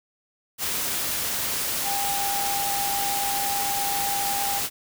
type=tone in noise; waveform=sine; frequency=801 Hz; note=G5; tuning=37 cents sharp; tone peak=-27 dBFS; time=1.83-4.62 s; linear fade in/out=50 ms; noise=white; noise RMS=-27 dBFS; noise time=0.58-4.7 s; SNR=-3 dB; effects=none